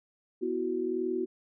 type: chord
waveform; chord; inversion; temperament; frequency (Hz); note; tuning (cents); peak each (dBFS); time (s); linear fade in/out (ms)
sine; B suspended fourth; none; just; 246.9 / 329.3 / 370.4; B3 / E4 / F#4; 0 / -2 / +2; -36 / -34 / -30; 0.41-1.26; 20
effects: none